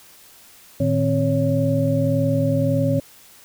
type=tone cluster; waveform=sine; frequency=111.8 / 153.5 / 264.5 / 558 Hz; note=A2 / D#3 / C4 / C#5; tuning=+28 / -23 / +19 / +11 cents; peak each=-22 dBFS; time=0.8-3 s; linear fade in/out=5 ms; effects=white hiss -48 dBFS RMS until 3.44 s